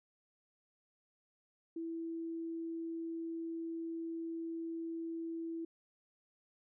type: tone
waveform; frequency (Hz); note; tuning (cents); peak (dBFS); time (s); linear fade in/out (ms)
sine; 330; E4; +2; -38; 1.76-5.65; 5
effects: none